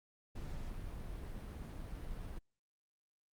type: noise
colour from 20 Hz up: brown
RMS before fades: -44 dBFS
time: 0.35-2.39 s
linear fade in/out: 10 ms
effects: Opus 48 kbps